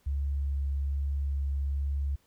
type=tone with vibrato; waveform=sine; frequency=69.8 Hz; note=C#2; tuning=13 cents sharp; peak=-27 dBFS; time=0.06-2.16 s; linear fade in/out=10 ms; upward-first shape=sine; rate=1.2 Hz; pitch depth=9 cents each way; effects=pink hiss -68 dBFS RMS until 2.26 s